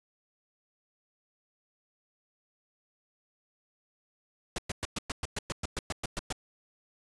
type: noise bursts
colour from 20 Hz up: pink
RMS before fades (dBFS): -33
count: 14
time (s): 4.56-6.326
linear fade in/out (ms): 2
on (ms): 24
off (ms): 110
effects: resampled to 22050 Hz